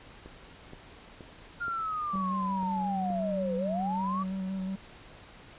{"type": "click train", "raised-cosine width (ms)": 2, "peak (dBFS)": -31, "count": 7, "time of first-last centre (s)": [0.26, 3.104], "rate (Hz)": 2.11}
{"type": "linear two-way sweep", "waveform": "sine", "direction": "down then up", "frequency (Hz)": [1419, 493.9, 1169], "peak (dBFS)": -30, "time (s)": [1.6, 4.24], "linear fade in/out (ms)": 20, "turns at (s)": 3.56}
{"type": "tone with vibrato", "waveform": "triangle", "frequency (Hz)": 190, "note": "F#3", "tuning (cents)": 46, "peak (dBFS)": -29, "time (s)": [2.13, 4.76], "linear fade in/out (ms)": 10, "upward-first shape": "square", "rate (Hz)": 5.5, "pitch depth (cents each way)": 20}
{"effects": ["pink hiss -51 dBFS RMS until 5.58 s", "resampled to 8000 Hz"]}